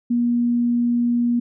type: tone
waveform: sine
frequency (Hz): 239.2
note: A#3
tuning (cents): +45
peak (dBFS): -16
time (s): 0.1-1.4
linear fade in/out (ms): 10
effects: none

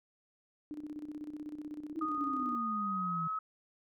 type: tone with tremolo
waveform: sine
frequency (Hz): 299.9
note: D4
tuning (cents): +36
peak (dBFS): -38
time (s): 0.71-2.55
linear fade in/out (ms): 0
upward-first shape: square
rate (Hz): 16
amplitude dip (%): 65
type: exponential sweep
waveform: sine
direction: down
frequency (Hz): 330 to 160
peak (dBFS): -37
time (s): 1.95-3.28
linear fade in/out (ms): 10
type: tone with pitch glide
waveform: sine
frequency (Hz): 1237 to 1282.1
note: D#6 to E6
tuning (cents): -10 to -48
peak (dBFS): -33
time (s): 2.01-3.39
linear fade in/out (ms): 5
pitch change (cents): +62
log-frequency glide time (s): 2.68-3.26
effects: none

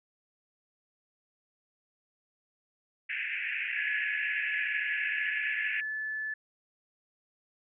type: band-pass noise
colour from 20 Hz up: white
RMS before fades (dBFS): -34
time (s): 3.09-5.81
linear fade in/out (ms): 10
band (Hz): 1600 to 2700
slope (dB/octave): 96
type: tone with pitch glide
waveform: sine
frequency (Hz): 1702 to 1735.8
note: G#6 to A6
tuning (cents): +42 to -24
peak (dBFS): -32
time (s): 3.76-6.34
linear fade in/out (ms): 5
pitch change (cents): +34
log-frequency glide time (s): 4.95-5.95
effects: none

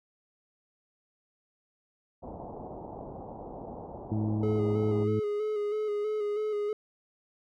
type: low-pass noise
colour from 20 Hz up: white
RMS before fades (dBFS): -42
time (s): 2.22-5.05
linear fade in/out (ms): 20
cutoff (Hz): 870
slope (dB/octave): 48
type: harmonic tone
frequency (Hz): 107.3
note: A2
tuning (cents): -43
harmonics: 1 / 2 / 3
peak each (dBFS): -29 / -32 / -34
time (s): 4.11-5.2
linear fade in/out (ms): 10
type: tone with vibrato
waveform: triangle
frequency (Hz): 421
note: G#4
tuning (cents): +24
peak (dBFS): -26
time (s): 4.43-6.73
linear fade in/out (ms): 2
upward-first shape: square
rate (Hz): 3.1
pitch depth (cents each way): 28
effects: none

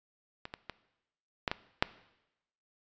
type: clicks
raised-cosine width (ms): 0.3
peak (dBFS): -24 / -23 / -22 / -13 / -15 / -7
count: 6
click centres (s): 0.454 / 0.539 / 0.697 / 1.478 / 1.515 / 1.825
effects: noise-tail reverb RT60 0.9 s tail -18 dB re dry + resampled to 16000 Hz

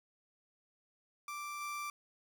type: tone with level steps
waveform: 30% pulse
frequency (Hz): 1174.7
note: D6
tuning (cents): 0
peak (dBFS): -38 / -36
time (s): 1.28-1.9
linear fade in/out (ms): 2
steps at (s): 1.6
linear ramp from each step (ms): 20
effects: 11-bit

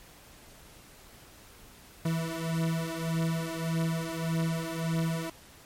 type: beating tone pair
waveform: 40% pulse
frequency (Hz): 162.9 / 164.6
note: E3 / E3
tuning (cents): -20 / -2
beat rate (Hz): 1.7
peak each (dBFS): -31 / -30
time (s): 2.05-5.3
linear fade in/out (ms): 5
effects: pink hiss -53 dBFS RMS until 5.65 s + MP3 64 kbps

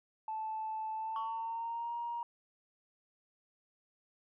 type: tone with pitch glide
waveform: sine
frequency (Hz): 875 to 943.2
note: A5 to A#5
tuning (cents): -10 to +20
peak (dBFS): -35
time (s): 0.28-2.23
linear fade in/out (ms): 2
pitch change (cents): +130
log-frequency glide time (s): 0.94-1.94
type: tone with exponential decay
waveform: sine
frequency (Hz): 1119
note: C#6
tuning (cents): +16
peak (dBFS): -33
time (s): 1.16-1.76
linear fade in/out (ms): 1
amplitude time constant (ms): 130
effects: tanh soft clip ceiling -30 dBFS

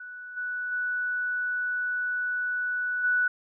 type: tone with level steps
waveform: sine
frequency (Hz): 1480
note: F#6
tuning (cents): 0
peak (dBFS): -38 / -29 / -26 / -21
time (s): 0-3.28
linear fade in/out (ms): 5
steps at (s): 0.36 / 0.71 / 3.03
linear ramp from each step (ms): 20
effects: none

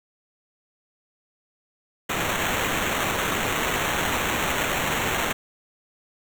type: noise with sample-and-hold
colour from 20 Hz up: blue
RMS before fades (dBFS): -25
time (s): 2.09-5.33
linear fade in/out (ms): 10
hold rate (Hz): 4900
effects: none

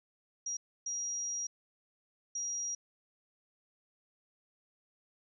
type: tone bursts at uneven times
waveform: sine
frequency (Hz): 5720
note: F8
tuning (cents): +41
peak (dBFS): -34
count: 3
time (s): 0.46-0.57 / 0.86-1.47 / 2.35-2.75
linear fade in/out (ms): 5
effects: none

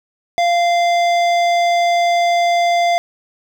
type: tone with hard clipping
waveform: sine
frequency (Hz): 693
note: F5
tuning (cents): -14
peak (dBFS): -14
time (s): 0.38-2.98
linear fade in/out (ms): 0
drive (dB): 14
effects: none

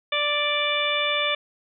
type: harmonic tone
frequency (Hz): 587.3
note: D5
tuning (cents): 0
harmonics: 1 / 2 / 3 / 4 / 5 / 6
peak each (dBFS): -28 / -29 / -32 / -26 / -30 / -27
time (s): 0.12-1.35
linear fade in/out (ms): 5
effects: none

